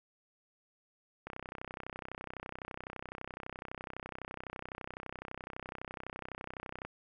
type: click train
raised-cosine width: 0.5 ms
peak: -26 dBFS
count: 179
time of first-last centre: 1.27-6.85 s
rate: 31.9 Hz
effects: none